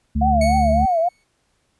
harmonic tone, 73.42 Hz, D2, in tune, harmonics 1 / 2 / 3, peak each -19 / -29 / -21 dBFS, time 0.15-0.86 s, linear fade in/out 10 ms
sine tone with vibrato, 707 Hz, F5, 21 cents sharp, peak -15 dBFS, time 0.21-1.09 s, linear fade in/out 10 ms, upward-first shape triangle, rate 3.5 Hz, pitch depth 170 cents each way
sawtooth tone with exponential decay, 2217 Hz, C#7, in tune, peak -21 dBFS, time 0.41-1.24 s, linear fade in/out 5 ms, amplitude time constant 180 ms
effects pink hiss -66 dBFS RMS until 1.79 s + resampled to 24000 Hz

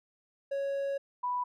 triangle / sine tone pair in turn, 554.4 / 987.7 Hz, C#5 / B5, 0 / 0 cents, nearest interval minor seventh, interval 1000 cents, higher second, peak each -28 / -29 dBFS, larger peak first, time 0.51-0.98 / 1.23-1.44 s, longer first, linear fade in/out 10 ms, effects none

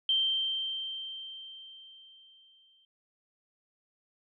sine tone with exponential decay, 3136 Hz, G7, in tune, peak -23 dBFS, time 0.09-2.85 s, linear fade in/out 2 ms, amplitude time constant 600 ms, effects none

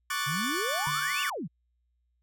sawtooth chord, D major seventh, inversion third, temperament equal, 1108.7 / 1174.7 / 1480 / 1760 Hz, C#6 / D6 / F#6 / A6, 0 / 0 / 0 / 0 cents, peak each -31 dBFS, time 0.1-1.3 s, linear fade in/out 5 ms
sine exponential two-way sweep, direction up then down, 130.81 to 2960 to 130.81 Hz, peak -32 dBFS, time 0.26-1.48 s, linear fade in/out 20 ms, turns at 1.22 s
sine tone with exponential decay, 146.83 Hz, D3, in tune, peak -32 dBFS, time 0.87-1.22 s, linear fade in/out 0 ms, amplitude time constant 76 ms
effects added 60 Hz sine -70 dBFS peak until 2.22 s

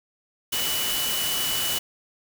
sine tone in noise, 2960 Hz, F#7, in tune, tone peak -28 dBFS, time 0.52-1.79 s, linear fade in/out 10 ms, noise white, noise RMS -27 dBFS, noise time 0.52-1.79 s, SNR -4 dB, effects none

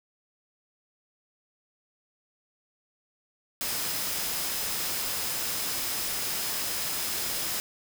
sine tone in noise, 5080 Hz, D#8, 35 cents sharp, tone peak -40 dBFS, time 3.61-7.6 s, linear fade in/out 0 ms, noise white, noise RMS -31 dBFS, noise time 3.61-7.6 s, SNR -12 dB, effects none

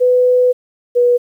sine tone pair in turn, 499.1 / 487.1 Hz, B4 / B4, +18 / -24 cents, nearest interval unison, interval 42 cents, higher first, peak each -8 dBFS, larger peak neither, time 0-0.53 / 0.95-1.18 s, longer first, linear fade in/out 20 ms, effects 8-bit

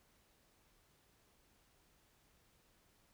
silence, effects pink hiss -72 dBFS RMS until 3.13 s

